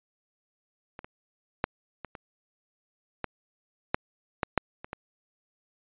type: clicks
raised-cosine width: 0.5 ms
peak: -25 / -27 / -9 / -22 / -25 / -15 / -8 / -10 / -6 / -24 / -20 dBFS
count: 11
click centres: 0.991 / 1.045 / 1.641 / 2.047 / 2.152 / 3.243 / 3.945 / 4.432 / 4.577 / 4.845 / 4.931 s
effects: resampled to 8000 Hz

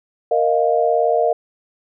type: chord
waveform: sine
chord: Bb suspended fourth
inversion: none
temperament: just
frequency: 466.2 / 621.6 / 699.2 Hz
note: Bb4 / Eb5 / F5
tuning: 0 / -2 / +2 cents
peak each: -18 dBFS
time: 0.31-1.33 s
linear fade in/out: 5 ms
effects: none

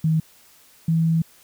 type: tone pair in turn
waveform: sine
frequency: 159.1 / 163.38 Hz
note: D#3 / E3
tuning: +39 / -15 cents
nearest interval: unison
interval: 46 cents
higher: second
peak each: -16 dBFS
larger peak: neither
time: 0.04-0.2 / 0.88-1.22 s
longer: second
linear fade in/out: 5 ms
effects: white hiss -53 dBFS RMS until 1.43 s

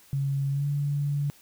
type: tone with pitch glide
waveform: sine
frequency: 138.4 to 143.7 Hz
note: C#3 to D3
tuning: -2 to -37 cents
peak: -24 dBFS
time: 0.13-1.3 s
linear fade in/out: 0 ms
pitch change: +65 cents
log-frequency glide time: 0.51-0.66 s
effects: white hiss -56 dBFS RMS until 1.41 s

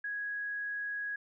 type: tone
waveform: sine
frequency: 1661.2 Hz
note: G#6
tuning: in tune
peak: -34 dBFS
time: 0.04-1.16 s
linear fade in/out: 5 ms
effects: none

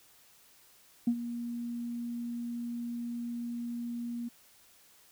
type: tone with ADSR envelope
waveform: sine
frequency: 237.3 Hz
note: A#3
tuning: 31 cents sharp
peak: -21 dBFS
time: 1.07-4.29 s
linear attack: 6 ms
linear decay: 70 ms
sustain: -13 dB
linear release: 13 ms
effects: tanh soft clip ceiling -19 dBFS + white hiss -61 dBFS RMS until 5.11 s

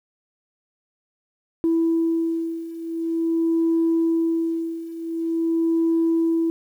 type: beating tone pair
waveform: sine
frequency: 329.6 / 330.06 Hz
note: E4 / E4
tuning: 0 / +2 cents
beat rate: 0.46 Hz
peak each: -23 / -20 dBFS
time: 1.64-6.5 s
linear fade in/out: 0 ms
effects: tanh soft clip ceiling -13 dBFS + 9-bit

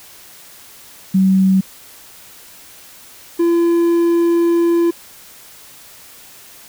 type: tone pair in turn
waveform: sine / triangle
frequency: 190.3 / 339.9 Hz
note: F#3 / F4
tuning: +49 / -47 cents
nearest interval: minor seventh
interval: 1004 cents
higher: second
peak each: -9 dBFS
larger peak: neither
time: 1.14-1.61 / 3.39-4.91 s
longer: second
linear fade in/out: 10 ms
effects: white hiss -41 dBFS RMS until 6.68 s

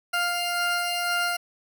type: tone pair together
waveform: 20% pulse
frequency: 701 / 1400 Hz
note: F5 / F6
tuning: +6 / +4 cents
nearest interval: octave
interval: 1198 cents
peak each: -22 dBFS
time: 0.13-1.37 s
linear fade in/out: 10 ms
effects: none

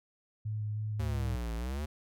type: tone with vibrato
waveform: sine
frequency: 106.6 Hz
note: G#2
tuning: 46 cents sharp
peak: -32 dBFS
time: 0.45-1.36 s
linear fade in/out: 10 ms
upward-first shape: square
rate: 3.2 Hz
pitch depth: 12 cents each way
type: exponential two-way sweep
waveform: square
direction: down then up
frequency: 77.78 to 55 to 77.78 Hz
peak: -34 dBFS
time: 0.99-1.86 s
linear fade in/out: 10 ms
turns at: 1.54 s
effects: none

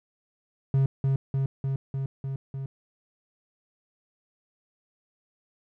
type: tone with echo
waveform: triangle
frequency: 135.3 Hz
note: C#3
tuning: 42 cents flat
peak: -17 dBFS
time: 0.74-0.86 s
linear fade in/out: 2 ms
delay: 300 ms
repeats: 6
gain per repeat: -2 dB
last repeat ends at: 2.66 s
effects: none

